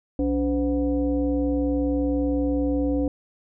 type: tone with frequency modulation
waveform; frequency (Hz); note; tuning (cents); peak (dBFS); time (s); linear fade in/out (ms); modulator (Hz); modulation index
sine; 286.3; D4; -44; -20; 0.19-3.08; 2; 224; 0.92
effects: none